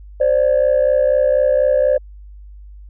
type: tone pair together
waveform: sine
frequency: 523.3 / 587.4 Hz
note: C5 / D5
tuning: 0 / 0 cents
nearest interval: major second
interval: 200 cents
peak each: -13 dBFS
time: 0.2-1.98 s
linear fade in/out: 10 ms
effects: tanh soft clip ceiling -7 dBFS + added 50 Hz sine -35 dBFS peak until 2.89 s